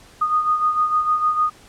sine beating tone pair, 1234 / 1240.6 Hz, D#6 / D#6, -15 / -5 cents, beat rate 6.6 Hz, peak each -17 / -24 dBFS, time 0.21-1.5 s, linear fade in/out 10 ms, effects pink hiss -48 dBFS RMS until 1.68 s + low-pass 10000 Hz 12 dB/octave

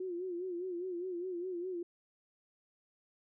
sine tone with vibrato, 358.7 Hz, F4, 46 cents sharp, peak -36 dBFS, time 0-1.83 s, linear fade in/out 5 ms, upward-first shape sine, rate 4.9 Hz, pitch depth 84 cents each way, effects none

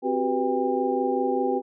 sine tone cluster, 260.7 / 368.6 / 393.7 / 494.8 / 800 Hz, C4 / F#4 / G4 / B4 / G5, -6 / -7 / +8 / +3 / +35 cents, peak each -28 dBFS, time 0.02-1.62 s, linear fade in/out 50 ms, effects none

